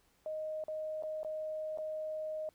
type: tone with dropouts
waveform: sine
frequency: 622.3 Hz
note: D#5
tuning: in tune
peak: -36 dBFS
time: 0.26-2.49 s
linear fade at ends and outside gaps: 1 ms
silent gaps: 0.639-0.682 / 1.025-1.035 / 1.232-1.247 / 1.775-1.785 s
effects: pink hiss -71 dBFS RMS until 2.54 s